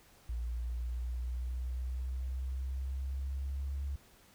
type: exponential sweep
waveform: sine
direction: up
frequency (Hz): 58.27 to 70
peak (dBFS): -33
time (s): 0.29-3.96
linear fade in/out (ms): 5
effects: tanh soft clip ceiling -29 dBFS + pink hiss -62 dBFS RMS until 4.34 s